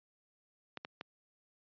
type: clicks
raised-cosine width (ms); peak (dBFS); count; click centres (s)
0.3; -25; 3; 0.773 / 0.849 / 1.011
effects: high-pass 150 Hz 12 dB/octave + resampled to 11025 Hz